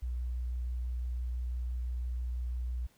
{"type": "tone with vibrato", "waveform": "sine", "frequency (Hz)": 61.1, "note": "B1", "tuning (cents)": -18, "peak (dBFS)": -32, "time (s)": [0.02, 2.87], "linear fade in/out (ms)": 10, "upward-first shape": "triangle", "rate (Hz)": 6, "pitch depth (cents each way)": 13, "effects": ["pink hiss -67 dBFS RMS until 2.97 s"]}